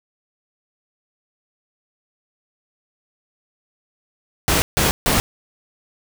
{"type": "noise bursts", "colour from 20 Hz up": "pink", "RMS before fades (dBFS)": -17, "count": 3, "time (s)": [4.48, 5.2], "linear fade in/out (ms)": 0, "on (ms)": 140, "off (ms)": 150, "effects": []}